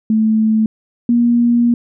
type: tone pair in turn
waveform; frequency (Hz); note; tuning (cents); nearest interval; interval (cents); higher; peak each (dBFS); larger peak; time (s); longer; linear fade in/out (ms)
sine; 218.9 / 237.8; A3 / A#3; -9 / +35; minor second; 144; second; -10 / -9; second; 0.1-0.66 / 1.09-1.74; second; 2
effects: none